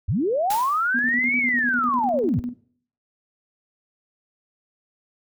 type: linear two-way sweep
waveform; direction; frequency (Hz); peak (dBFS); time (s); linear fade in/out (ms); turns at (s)
sine; up then down; 65.41 to 2302 to 65.41; -19; 0.08-2.4; 10; 1.37
type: noise with exponential decay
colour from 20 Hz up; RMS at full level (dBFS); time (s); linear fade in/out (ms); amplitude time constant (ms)
white; -28; 0.5-0.96; 5; 100
type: tone with tremolo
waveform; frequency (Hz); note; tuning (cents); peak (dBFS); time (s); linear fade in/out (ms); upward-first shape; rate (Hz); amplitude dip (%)
sine; 244.2; B3; -19; -24; 0.94-2.54; 10; square; 10; 60
effects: noise-tail reverb RT60 0.6 s tail -22 dB re dry